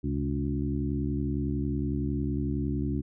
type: harmonic tone with a mistuned harmonic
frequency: 70.9 Hz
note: C#2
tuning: 40 cents sharp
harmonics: 1 / 2 / 3 / 4 / 5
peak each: -32 / -32 / -34 / -32 / -38 dBFS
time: 0.03-3.02 s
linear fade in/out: 20 ms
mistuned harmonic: 2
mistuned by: -85 cents
effects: none